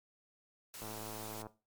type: noise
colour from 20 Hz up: white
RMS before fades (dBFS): -48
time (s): 0.74-1.42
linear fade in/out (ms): 0
type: click train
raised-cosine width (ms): 1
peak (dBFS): -32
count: 71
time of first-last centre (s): 0.82-1.468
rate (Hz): 108
effects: noise-tail reverb RT60 0.3 s tail -17 dB re dry + MP3 96 kbps